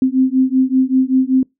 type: beating tone pair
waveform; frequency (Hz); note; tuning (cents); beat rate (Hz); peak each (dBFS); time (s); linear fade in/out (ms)
sine; 258.1 / 263.3; C4 / C4; -23 / +11; 5.2; -14; 0.02-1.43; 2
effects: noise-tail reverb RT60 0.2 s tail -26 dB re dry